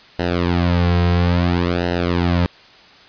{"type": "tone with flanger", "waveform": "sawtooth", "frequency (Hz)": 87.5, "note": "F2", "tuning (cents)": 4, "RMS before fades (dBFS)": -17, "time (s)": [0.19, 2.46], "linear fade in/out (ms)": 0, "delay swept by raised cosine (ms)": [0.86, 3.46], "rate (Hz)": 0.59, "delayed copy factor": -0.9, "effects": ["white hiss -45 dBFS RMS until 3.08 s", "resampled to 11025 Hz"]}